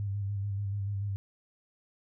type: tone with vibrato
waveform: sine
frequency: 100.2 Hz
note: G2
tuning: 38 cents sharp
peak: -30 dBFS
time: 0-1.16 s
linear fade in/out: 0 ms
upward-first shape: square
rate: 6.9 Hz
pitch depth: 32 cents each way
effects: none